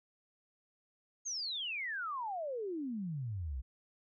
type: exponential sweep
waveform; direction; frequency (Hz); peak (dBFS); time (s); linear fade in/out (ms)
sine; down; 6645 to 58.8; -36; 1.25-3.62; 20
effects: none